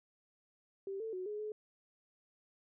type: tone with pitch steps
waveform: sine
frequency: 390.6 / 445.2 / 369.2 / 419.4 / 426.3 Hz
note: G4 / A4 / F#4 / G#4 / G#4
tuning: -6 / +20 / -4 / +17 / +45 cents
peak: -38 dBFS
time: 0.87-1.52 s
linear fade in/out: 2 ms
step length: 130 ms
effects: none